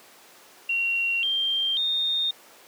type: tone with pitch steps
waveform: sine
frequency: 2747 / 3174 / 3667 Hz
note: F7 / G7 / A#7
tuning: -29 / +21 / -29 cents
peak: -22 dBFS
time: 0.69-2.31 s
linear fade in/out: 5 ms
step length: 540 ms
effects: pink hiss -50 dBFS RMS until 2.67 s + high-pass 400 Hz 12 dB/octave